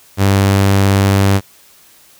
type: tone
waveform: sawtooth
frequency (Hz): 98.3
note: G2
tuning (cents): +5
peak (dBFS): -5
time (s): 0.17-1.41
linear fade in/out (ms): 50
effects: white hiss -46 dBFS RMS until 2.19 s